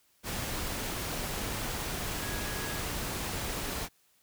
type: tone in noise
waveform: sine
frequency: 1661.2 Hz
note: G#6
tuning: in tune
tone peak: -43 dBFS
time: 2.19-2.83 s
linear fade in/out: 50 ms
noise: pink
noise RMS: -35 dBFS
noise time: 0.23-3.89 s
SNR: -11 dB
effects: white hiss -68 dBFS RMS until 4.22 s